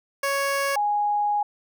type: tone pair in turn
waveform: 15% pulse / sine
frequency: 555 / 827.7 Hz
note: C#5 / G#5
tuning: +2 / -6 cents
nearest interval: perfect fifth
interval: 692 cents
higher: second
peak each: -16 / -20 dBFS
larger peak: first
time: 0.23-0.76 / 0.76-1.43 s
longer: second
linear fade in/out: 5 ms
effects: none